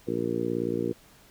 harmonic tone, 58.2 Hz, A#1, 2 cents flat, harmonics 2 / 3 / 4 / 5 / 6 / 7 / 8, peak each -38 / -36 / -34 / -33 / -31 / -34 / -33 dBFS, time 0.07-0.93 s, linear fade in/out 10 ms, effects pink hiss -56 dBFS RMS until 1.3 s

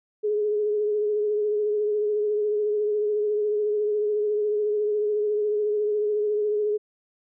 sine tone with vibrato, 420 Hz, G#4, 19 cents sharp, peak -21 dBFS, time 0.23-6.78 s, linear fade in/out 20 ms, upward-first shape triangle, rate 14 Hz, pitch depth 36 cents each way, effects none

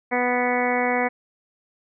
harmonic tone, 246.9 Hz, B3, in tune, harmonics 1 / 2 / 3 / 4 / 5 / 6 / 7 / 8 / 9, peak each -27 / -25 / -25 / -30 / -35 / -35 / -32 / -28 / -29 dBFS, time 0.11-1.09 s, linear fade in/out 20 ms, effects none

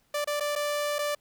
sawtooth tone with dropouts, 587.3 Hz, D5, in tune, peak -23 dBFS, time 0.14-1.15 s, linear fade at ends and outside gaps 5 ms, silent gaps 0.245-0.273 / 0.399-0.406 / 0.554-0.559 / 0.985-0.989 s, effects pink hiss -68 dBFS RMS until 1.2 s

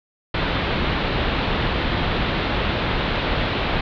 pink low-pass noise, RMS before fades -22 dBFS, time 0.34-3.81 s, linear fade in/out 5 ms, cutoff 4000 Hz, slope 48 dB/octave, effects none

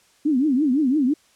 sine tone with vibrato, 278.1 Hz, C#4, 6 cents sharp, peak -16 dBFS, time 0.25-1.14 s, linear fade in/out 10 ms, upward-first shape triangle, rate 5.9 Hz, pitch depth 260 cents each way, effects white hiss -58 dBFS RMS until 1.35 s + low-pass 9000 Hz 12 dB/octave

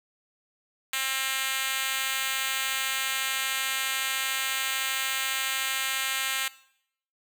5% pulse tone with high-pass filter, 266.2 Hz, C4, 30 cents sharp, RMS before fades -29 dBFS, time 0.93-6.48 s, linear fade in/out 2 ms, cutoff 1700 Hz, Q 0.5, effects noise-tail reverb RT60 0.7 s tail -19 dB re dry

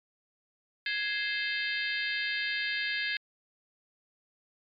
harmonic tone with a mistuned harmonic, 523 Hz, C5, 1 cent flat, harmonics 3 / 4 / 5 / 6 / 7 / 8 / 9, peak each -33 / -35 / -37 / -39 / -40 / -41 / -42 dBFS, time 0.86-3.17 s, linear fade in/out 2 ms, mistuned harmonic 3, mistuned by +100 cents, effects MP3 96 kbps

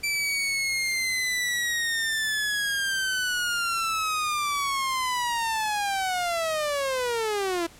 sawtooth linear sweep, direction down, 2336 to 329.6 Hz, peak -21 dBFS, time 0.03-7.67 s, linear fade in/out 10 ms, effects pink hiss -50 dBFS RMS until 7.79 s + low-pass 12000 Hz 12 dB/octave

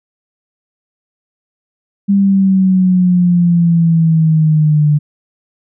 sine exponential sweep, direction down, 200 to 147.6 Hz, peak -7 dBFS, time 2.08-4.99 s, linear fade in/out 20 ms, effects none

